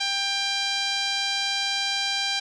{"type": "tone with low-pass filter", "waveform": "5% pulse", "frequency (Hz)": 793, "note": "G5", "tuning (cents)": 20, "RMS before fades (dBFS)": -26, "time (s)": [0, 2.4], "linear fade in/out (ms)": 10, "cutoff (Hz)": 4300, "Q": 1.8, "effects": []}